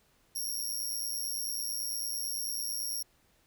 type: tone with amplitude modulation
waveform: 15% pulse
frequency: 5588 Hz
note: F8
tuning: in tune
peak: -24 dBFS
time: 0.35-3.03 s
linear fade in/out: 10 ms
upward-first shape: sine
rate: 109 Hz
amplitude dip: 75%
effects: pink hiss -68 dBFS RMS until 3.46 s